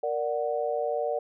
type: chord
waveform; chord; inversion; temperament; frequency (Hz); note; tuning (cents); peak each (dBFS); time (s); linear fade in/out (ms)
sine; Bb augmented; none; equal; 466.2 / 587.3 / 740; Bb4 / D5 / F#5; 0 / 0 / 0; -30 / -29 / -32; 0.03-1.19; 5
effects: none